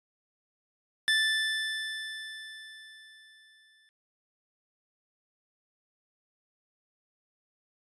25% pulse tone with exponential decay, 1760 Hz, A6, in tune, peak -18 dBFS, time 1.08-3.89 s, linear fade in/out 0 ms, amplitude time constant 610 ms, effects resampled to 22050 Hz

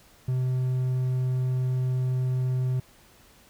triangle tone, 128 Hz, C3, 38 cents flat, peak -21 dBFS, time 0.28-2.8 s, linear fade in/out 5 ms, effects pink hiss -56 dBFS RMS until 3.49 s

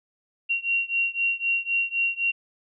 sine beating tone pair, 2749 / 2752.9 Hz, F7 / F7, -28 / -26 cents, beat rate 3.9 Hz, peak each -25 / -26 dBFS, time 0.49-2.32 s, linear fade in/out 20 ms, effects none

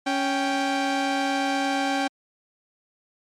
sawtooth tone pair together, 277.5 / 784 Hz, C#4 / G5, +2 / 0 cents, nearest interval octave + tritone, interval 1798 cents, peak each -21 dBFS, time 0.06-2.08 s, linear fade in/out 10 ms, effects low-pass 6000 Hz 12 dB/octave + MP3 64 kbps

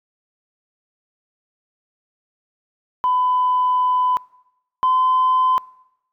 sine tone pair in turn, 1003 / 1023.5 Hz, B5 / C6, +26 / -38 cents, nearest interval unison, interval 36 cents, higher second, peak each -14 / -12 dBFS, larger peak second, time 3.04-4.17 / 4.83-5.58 s, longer first, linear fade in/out 0 ms, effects noise-tail reverb RT60 0.9 s tail -24 dB re dry + tanh soft clip ceiling -10 dBFS

